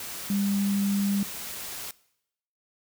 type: tone in noise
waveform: sine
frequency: 200 Hz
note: G3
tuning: 35 cents sharp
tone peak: -23 dBFS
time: 0.3-1.23 s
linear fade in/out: 2 ms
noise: white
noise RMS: -37 dBFS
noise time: 0-1.91 s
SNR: +11 dB
effects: noise-tail reverb RT60 0.8 s tail -21 dB re dry